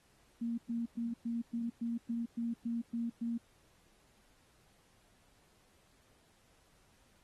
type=tone bursts; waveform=sine; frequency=233.1 Hz; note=A#3; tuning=in tune; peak=-33 dBFS; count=11; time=0.41-3.38 s; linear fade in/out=10 ms; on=170 ms; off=110 ms; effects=pink hiss -69 dBFS RMS until 7.23 s + AAC 32 kbps